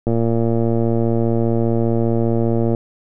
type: click train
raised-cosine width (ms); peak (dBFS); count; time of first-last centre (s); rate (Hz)
2; -6; 309; 0.07-2.748; 115
effects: none